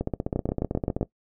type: two click trains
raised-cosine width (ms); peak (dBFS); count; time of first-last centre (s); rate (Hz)
2; -11 / -13; 6 / 17; 0.36-1.011 / 0.01-1.029; 7.68 / 15.7
effects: noise-tail reverb RT60 0.1 s tail -19 dB re dry